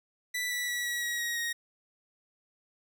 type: tone with pitch steps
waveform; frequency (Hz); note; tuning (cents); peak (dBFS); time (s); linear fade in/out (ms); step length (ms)
sawtooth; 1975.5 / 1958.5 / 1941.6 / 1924.8 / 1908.2 / 1891.7 / 1875.4; B6 / B6 / B6 / B6 / A#6 / A#6 / A#6; 0 / -15 / -30 / -45 / +40 / +25 / +10; -27; 0.34-1.53; 10; 170
effects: none